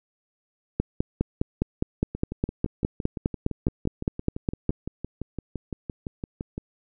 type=two click trains; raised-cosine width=3 ms; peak=-18 / -9 dBFS; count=27 / 20; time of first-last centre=2.15-6.579 / 0.8-4.693 s; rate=5.87 / 4.88 Hz; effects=none